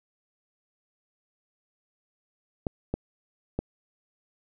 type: clicks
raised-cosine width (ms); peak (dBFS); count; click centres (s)
2; -14; 3; 2.668 / 2.94 / 3.59
effects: none